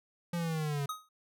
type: linear sweep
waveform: square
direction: down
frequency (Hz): 174.2 to 138.7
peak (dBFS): -32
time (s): 0.33-0.86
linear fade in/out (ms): 5
type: tone with exponential decay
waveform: square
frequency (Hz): 1257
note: D#6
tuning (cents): +17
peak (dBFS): -32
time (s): 0.89-1.09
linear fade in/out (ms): 5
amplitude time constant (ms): 42
effects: none